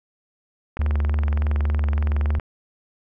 click train, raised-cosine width 0.5 ms, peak -16 dBFS, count 36, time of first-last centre 0.77-2.398 s, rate 21.5 Hz
triangle tone with vibrato, 73.42 Hz, D2, in tune, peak -16 dBFS, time 0.79-2.39 s, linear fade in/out 5 ms, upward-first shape sine, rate 3.4 Hz, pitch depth 20 cents each way
effects none

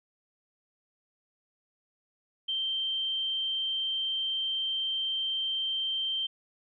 sine tone, 3136 Hz, G7, in tune, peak -28 dBFS, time 2.48-6.27 s, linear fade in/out 10 ms, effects none

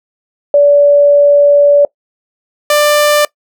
sine / sawtooth tone pair in turn, 576 / 592.5 Hz, D5 / D5, -34 / +15 cents, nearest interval unison, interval 49 cents, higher second, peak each -3 dBFS, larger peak neither, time 0.54-1.85 / 2.7-3.25 s, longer first, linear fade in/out 2 ms, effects noise-tail reverb RT60 0.1 s tail -22 dB re dry

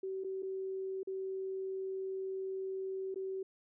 sine tone with dropouts, 381.9 Hz, G4, 45 cents flat, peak -36 dBFS, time 0.03-3.43 s, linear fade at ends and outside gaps 5 ms, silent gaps 0.238-0.244 / 0.424-0.429 / 1.032-1.072 / 3.144-3.158 s, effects none

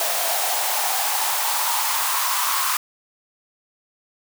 white noise with high-pass filter sweep, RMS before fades -22 dBFS, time 0-2.77 s, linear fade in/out 2 ms, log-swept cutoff 670 to 1100 Hz, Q 5.6, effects none

